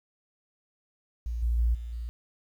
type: tone with level steps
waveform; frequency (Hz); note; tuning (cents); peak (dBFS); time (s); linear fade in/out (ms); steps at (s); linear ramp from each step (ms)
sine; 58.3; A#1; +1; -29 / -23 / -21 / -34 / -32; 1.26-2.09; 0; 1.42 / 1.58 / 1.74 / 1.92; 10
effects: 10-bit